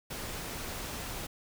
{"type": "noise", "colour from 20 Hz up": "pink", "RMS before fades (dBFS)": -39, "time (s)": [0.1, 1.27], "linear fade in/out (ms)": 10, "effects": []}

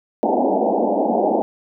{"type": "band-pass noise", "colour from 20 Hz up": "white", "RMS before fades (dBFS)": -18, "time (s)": [0.23, 1.42], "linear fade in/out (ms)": 0, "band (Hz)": [200, 860], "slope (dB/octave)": 96, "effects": []}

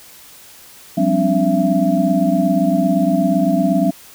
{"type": "tone cluster", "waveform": "sine", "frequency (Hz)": [180.1, 197.6, 260.5, 288.5, 671], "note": ["F#3", "G3", "C4", "D4", "E5"], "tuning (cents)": [-46, 14, -7, -31, 31], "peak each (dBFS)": -19, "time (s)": [0.97, 3.91], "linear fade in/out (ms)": 10, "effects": ["white hiss -42 dBFS RMS until 4.14 s"]}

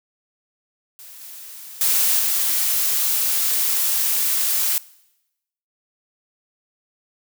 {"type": "noise with level steps", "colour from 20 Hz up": "blue", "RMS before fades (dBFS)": [-41, -38, -18, -20], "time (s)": [0.99, 4.78], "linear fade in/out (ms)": 0, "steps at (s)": [1.21, 1.81, 2.19], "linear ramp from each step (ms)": 2, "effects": ["noise-tail reverb RT60 0.9 s tail -21 dB re dry"]}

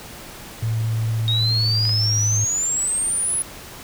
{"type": "tone with pitch glide", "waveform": "sine", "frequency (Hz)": [111.9, 106.35], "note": ["A2", "G#2"], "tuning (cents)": [30, 42], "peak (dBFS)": -19, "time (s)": [0.62, 2.45], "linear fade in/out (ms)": 10, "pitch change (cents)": -88, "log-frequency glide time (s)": [1.51, 2.03]}
{"type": "exponential sweep", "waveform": "sine", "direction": "up", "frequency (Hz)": [3729, 10500], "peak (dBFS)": -19, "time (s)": [1.28, 3.42], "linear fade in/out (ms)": 0}
{"type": "clicks", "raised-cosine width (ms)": 0.3, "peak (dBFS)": -18, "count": 2, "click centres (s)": [1.853, 1.893]}
{"effects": ["pink hiss -38 dBFS RMS until 3.83 s"]}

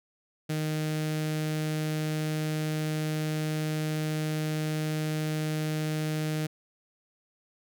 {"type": "tone with notch filter", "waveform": "sawtooth", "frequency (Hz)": 154.7, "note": "D#3", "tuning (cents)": -10, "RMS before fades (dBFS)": -30, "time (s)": [0.49, 6.47], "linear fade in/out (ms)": 10, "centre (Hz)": 1000, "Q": 1.5, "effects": []}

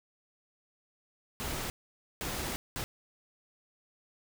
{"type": "noise bursts at uneven times", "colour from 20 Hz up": "pink", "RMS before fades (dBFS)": -36, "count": 3, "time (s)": [[1.4, 1.7], [2.21, 2.56], [2.76, 2.84]], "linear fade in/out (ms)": 0, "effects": []}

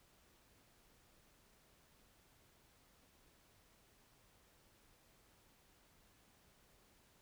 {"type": "silence", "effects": ["pink hiss -70 dBFS RMS until 7.21 s"]}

